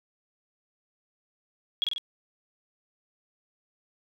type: tone with echo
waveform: sine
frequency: 3316 Hz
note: G#7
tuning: 3 cents flat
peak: -22 dBFS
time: 1.82-1.84 s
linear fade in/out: 0 ms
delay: 47 ms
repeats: 3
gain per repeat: -3 dB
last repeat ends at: 1.981 s
effects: none